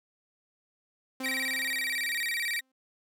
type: tone with exponential decay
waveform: sawtooth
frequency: 261.6 Hz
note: C4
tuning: in tune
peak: -30 dBFS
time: 1.2-2.72 s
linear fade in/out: 5 ms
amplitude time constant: 330 ms
type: tone with vibrato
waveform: 35% pulse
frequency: 2093 Hz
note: C7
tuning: in tune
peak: -27 dBFS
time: 1.23-2.61 s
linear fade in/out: 20 ms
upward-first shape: square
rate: 18 Hz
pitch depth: 180 cents each way
effects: none